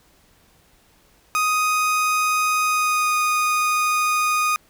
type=tone with pitch glide; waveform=30% pulse; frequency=1248 to 1235.8 Hz; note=D#6 to D#6; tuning=+5 to -12 cents; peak=-15 dBFS; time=1.35-4.56 s; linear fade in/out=0 ms; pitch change=-17 cents; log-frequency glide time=2.64-3.13 s; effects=pink hiss -57 dBFS RMS until 4.69 s